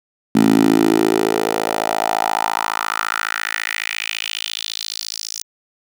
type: tone with high-pass filter sweep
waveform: 10% pulse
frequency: 54.5 Hz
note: A1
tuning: 16 cents flat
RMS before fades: -19 dBFS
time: 0.35-5.43 s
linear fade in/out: 5 ms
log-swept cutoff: 230 to 5900 Hz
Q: 3.4
effects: none